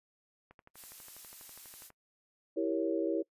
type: click train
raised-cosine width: 0.5 ms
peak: -39 dBFS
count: 18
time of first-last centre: 0.51-1.903 s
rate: 12.2 Hz
type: noise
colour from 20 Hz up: blue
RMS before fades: -49 dBFS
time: 0.74-1.91 s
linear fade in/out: 50 ms
type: chord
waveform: sine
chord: E diminished seventh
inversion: none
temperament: equal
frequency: 329.6 / 392 / 466.2 / 554.4 Hz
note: E4 / G4 / Bb4 / Db5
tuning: 0 / 0 / 0 / 0 cents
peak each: -32 / -36 / -36 / -36 dBFS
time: 2.56-3.23 s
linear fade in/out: 20 ms
effects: noise-tail reverb RT60 0.1 s tail -23 dB re dry + resampled to 32000 Hz